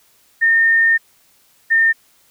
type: tone pair in turn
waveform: sine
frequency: 1823 / 1814.3 Hz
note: A#6 / A#6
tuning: -39 / -47 cents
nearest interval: unison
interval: 8 cents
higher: first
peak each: -10 dBFS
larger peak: neither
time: 0.41-0.98 / 1.7-1.93 s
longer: first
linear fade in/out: 20 ms
effects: white hiss -55 dBFS RMS until 2.3 s

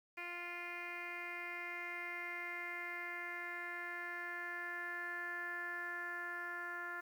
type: tone with low-pass filter sweep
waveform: 10% pulse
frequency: 349.2 Hz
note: F4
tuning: in tune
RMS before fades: -44 dBFS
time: 0.17-7.01 s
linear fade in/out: 10 ms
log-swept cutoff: 2400 to 1600 Hz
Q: 6.4
effects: 11-bit

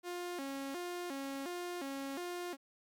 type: tone with vibrato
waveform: sawtooth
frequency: 311.1 Hz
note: D#4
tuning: in tune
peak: -35 dBFS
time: 0.03-2.57 s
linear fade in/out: 50 ms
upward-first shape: square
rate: 1.4 Hz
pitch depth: 220 cents each way
effects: MP3 96 kbps

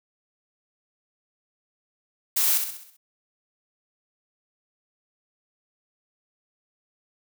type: noise with echo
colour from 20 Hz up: blue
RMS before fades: -22 dBFS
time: 2.36-2.58 s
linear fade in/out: 10 ms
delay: 65 ms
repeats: 6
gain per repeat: -6 dB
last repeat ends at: 2.97 s
effects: none

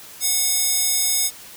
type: tone with high-pass filter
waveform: square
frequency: 728 Hz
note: F#5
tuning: 28 cents flat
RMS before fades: -20 dBFS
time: 0.2-1.31 s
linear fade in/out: 50 ms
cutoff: 6600 Hz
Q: 0.98
effects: white hiss -41 dBFS RMS until 1.56 s

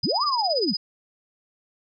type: tone with tremolo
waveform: sine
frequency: 4978 Hz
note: D#8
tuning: in tune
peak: -21 dBFS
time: 0.03-0.77 s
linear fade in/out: 5 ms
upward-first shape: sine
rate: 17 Hz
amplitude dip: 90%
type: linear two-way sweep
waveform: sine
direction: up then down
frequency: 66.1 to 1233 to 157.3 Hz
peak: -22 dBFS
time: 0.03-0.74 s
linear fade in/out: 20 ms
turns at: 0.24 s
effects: none

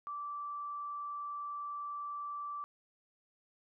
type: tone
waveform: sine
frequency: 1165 Hz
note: D6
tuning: 14 cents flat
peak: -38 dBFS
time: 0.07-2.64 s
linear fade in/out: 0 ms
effects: none

